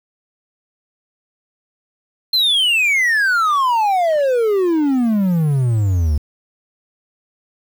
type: exponential sweep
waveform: triangle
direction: down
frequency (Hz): 4200 to 71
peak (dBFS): -11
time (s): 2.33-6.18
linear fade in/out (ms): 5
effects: 7-bit